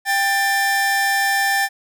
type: tone pair together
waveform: 45% pulse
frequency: 790 / 1773.5 Hz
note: G5 / A6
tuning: +13 / +13 cents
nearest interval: octave + major second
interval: 1400 cents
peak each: -20 / -18 dBFS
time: 0.05-1.69 s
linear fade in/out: 50 ms
effects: none